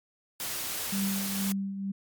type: noise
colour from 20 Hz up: white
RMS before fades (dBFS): -34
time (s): 0.4-1.52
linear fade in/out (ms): 0
type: tone with tremolo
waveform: sine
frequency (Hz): 196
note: G3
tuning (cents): 0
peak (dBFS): -26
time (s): 0.92-1.92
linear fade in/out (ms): 10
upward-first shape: triangle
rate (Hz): 2.1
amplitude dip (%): 60
effects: MP3 96 kbps